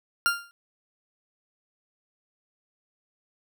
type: tone with exponential decay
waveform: 40% pulse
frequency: 1396.9 Hz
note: F6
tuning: in tune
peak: -16 dBFS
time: 0.26-0.51 s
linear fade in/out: 0 ms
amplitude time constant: 54 ms
effects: none